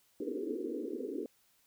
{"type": "band-pass noise", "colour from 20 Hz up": "white", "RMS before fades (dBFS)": -38, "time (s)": [0.2, 1.26], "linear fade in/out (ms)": 2, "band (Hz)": [240, 480], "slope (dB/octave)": 96, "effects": ["white hiss -70 dBFS RMS until 1.66 s"]}